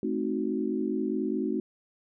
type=chord; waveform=sine; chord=A diminished seventh; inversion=none; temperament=equal with one note detuned; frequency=216.8 / 261.6 / 311.1 / 370 Hz; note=A3 / C4 / Eb4 / Gb4; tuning=-25 / 0 / 0 / 0 cents; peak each=-32 dBFS; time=0.03-1.6 s; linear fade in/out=2 ms; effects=none